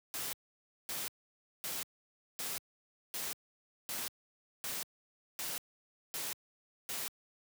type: noise bursts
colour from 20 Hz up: white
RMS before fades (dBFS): -39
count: 10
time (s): 0.14-7.08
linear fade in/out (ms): 0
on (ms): 190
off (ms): 560
effects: high-pass 100 Hz 12 dB/octave